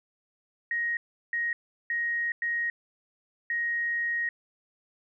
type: tone bursts at uneven times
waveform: sine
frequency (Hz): 1878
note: A#6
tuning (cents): +12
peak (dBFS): -26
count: 5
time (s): 0.71-0.97 / 1.33-1.53 / 1.9-2.32 / 2.42-2.7 / 3.5-4.29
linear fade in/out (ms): 2
effects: none